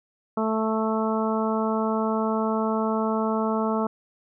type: harmonic tone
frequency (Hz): 220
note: A3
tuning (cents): 0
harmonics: 1 / 2 / 3 / 4 / 5 / 6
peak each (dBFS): -25 / -28 / -30 / -31 / -32 / -33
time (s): 0.37-3.87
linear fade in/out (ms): 5
effects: none